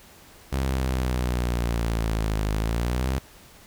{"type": "linear two-way sweep", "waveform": "sawtooth", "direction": "down then up", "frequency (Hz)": [67.3, 51.91, 67.3], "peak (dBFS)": -19, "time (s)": [0.52, 3.19], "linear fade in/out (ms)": 10, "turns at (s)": 2.51, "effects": ["pink hiss -50 dBFS RMS until 3.66 s"]}